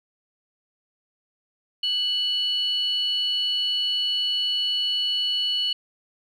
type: tone pair together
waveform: sine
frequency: 2960 / 4348 Hz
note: F#7 / C#8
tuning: 0 / -34 cents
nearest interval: perfect fifth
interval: 666 cents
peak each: -22 / -27 dBFS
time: 1.83-5.73 s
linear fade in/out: 5 ms
effects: tanh soft clip ceiling -14 dBFS